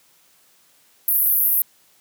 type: band-pass noise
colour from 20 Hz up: white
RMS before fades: -18 dBFS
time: 1.08-1.62 s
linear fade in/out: 2 ms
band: 11000 to 16000 Hz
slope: 96 dB/octave
effects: white hiss -57 dBFS RMS until 2 s + high-pass 100 Hz 12 dB/octave